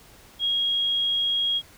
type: tone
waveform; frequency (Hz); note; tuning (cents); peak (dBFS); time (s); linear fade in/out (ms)
sine; 3283; G#7; -21; -21; 0.39-1.62; 50
effects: pink hiss -51 dBFS RMS until 1.77 s